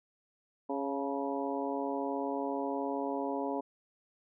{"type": "harmonic tone with a mistuned harmonic", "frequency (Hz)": 138.59, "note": "C#3", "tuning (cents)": 0, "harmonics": [2, 3, 4, 5, 6, 7], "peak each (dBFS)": [-36, -38, -39, -40, -41, -41], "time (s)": [0.69, 3.61], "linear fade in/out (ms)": 10, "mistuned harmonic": 6, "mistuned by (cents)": 53, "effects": []}